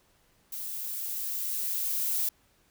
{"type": "noise with level ramp", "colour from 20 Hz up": "violet", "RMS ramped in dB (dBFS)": [-37, -28], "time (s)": [0.52, 2.29], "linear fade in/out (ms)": 5, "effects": ["pink hiss -66 dBFS RMS until 2.7 s"]}